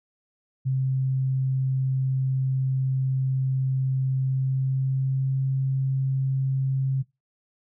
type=tone with pitch glide; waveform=sine; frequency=132 to 133.69 Hz; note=C3 to C3; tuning=+16 to +38 cents; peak=-21 dBFS; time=0.65-7.03 s; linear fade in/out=20 ms; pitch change=+22 cents; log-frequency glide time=4.19-5.39 s; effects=noise-tail reverb RT60 0.2 s tail -20 dB re dry